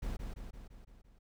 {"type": "noise with echo", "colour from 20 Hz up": "brown", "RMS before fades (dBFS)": -37, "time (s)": [0.02, 0.17], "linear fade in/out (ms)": 10, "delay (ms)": 170, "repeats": 6, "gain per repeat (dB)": -4, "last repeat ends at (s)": 1.19, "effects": []}